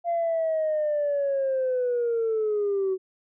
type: linear sweep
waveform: sine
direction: down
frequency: 691 to 372.6 Hz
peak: -21 dBFS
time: 0.04-2.98 s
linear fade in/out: 50 ms
effects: tanh soft clip ceiling -19 dBFS